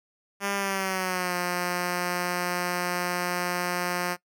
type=tone with pitch glide; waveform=5% pulse; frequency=199.5 to 177.73 Hz; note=G3 to F3; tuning=+31 to +31 cents; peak=-15 dBFS; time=0.4-4.17 s; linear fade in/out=50 ms; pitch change=-200 cents; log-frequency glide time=0.55-1.35 s; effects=noise-tail reverb RT60 0.1 s tail -21 dB re dry